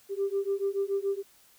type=beating tone pair; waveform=sine; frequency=392 / 399 Hz; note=G4 / G4; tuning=0 / +31 cents; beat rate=7 Hz; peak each=-29 dBFS; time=0.09-1.23 s; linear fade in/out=50 ms; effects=tanh soft clip ceiling -20 dBFS + white hiss -60 dBFS RMS until 1.58 s